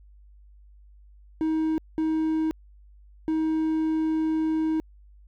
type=tone bursts at uneven times; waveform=triangle; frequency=316.4 Hz; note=D#4; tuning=29 cents sharp; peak=-20 dBFS; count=3; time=1.41-1.78 / 1.98-2.51 / 3.28-4.8 s; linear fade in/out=0 ms; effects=added 50 Hz sine -49 dBFS peak until 5.27 s